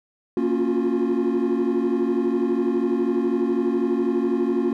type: chord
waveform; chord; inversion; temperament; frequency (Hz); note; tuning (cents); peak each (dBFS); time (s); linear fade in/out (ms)
triangle; Gb major seventh; first; equal with one note detuned; 233.1 / 277.2 / 349.2 / 361.3; Bb3 / Db4 / F4 / Gb4; 0 / 0 / 0 / -41; -22; 0.37-4.73; 2
effects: tanh soft clip ceiling -12 dBFS